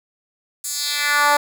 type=tone with high-pass filter sweep; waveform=10% pulse; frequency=291.3 Hz; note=D4; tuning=14 cents flat; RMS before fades=-19 dBFS; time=0.64-1.37 s; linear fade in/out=5 ms; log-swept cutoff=8500 to 690 Hz; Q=1.7; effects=none